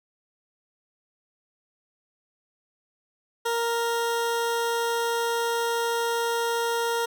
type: tone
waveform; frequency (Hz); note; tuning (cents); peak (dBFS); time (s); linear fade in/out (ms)
20% pulse; 466.2; A#4; 0; -19; 3.45-7.06; 10
effects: none